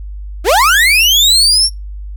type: linear sweep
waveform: 35% pulse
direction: up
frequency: 290 to 5590 Hz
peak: -5 dBFS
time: 0.44-1.7 s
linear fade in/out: 50 ms
effects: noise-tail reverb RT60 0.2 s tail -26 dB re dry + added 50 Hz sine -23 dBFS peak until 2.16 s